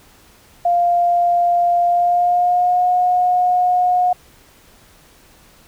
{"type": "tone with pitch glide", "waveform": "sine", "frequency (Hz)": [698.5, 722.7], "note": ["F5", "F#5"], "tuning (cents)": [0, -41], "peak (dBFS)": -12, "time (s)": [0.65, 4.13], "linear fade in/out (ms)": 5, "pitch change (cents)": 59, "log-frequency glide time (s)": [1.86, 2.88], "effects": ["pink hiss -49 dBFS RMS until 5.67 s"]}